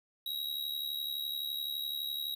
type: tone with amplitude modulation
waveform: square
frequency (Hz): 3839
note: B7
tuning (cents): -50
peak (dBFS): -32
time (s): 0.26-2.35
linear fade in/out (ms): 5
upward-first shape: sine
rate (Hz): 71.8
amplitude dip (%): 70
effects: none